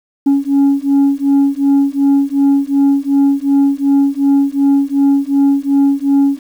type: beating tone pair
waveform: sine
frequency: 277.2 / 279.9 Hz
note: C#4 / C#4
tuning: 0 / +17 cents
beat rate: 2.7 Hz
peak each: -10 dBFS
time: 0.26-6.39 s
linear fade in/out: 10 ms
effects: tanh soft clip ceiling -6 dBFS + 7-bit